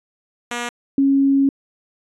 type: tone pair in turn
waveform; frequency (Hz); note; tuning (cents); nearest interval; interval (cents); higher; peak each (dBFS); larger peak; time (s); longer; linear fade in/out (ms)
5% pulse / sine; 240 / 274.7; B3 / C#4; -49 / -16; major second; 233; second; -12; neither; 0.51-0.69 / 0.98-1.49; second; 2
effects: resampled to 24000 Hz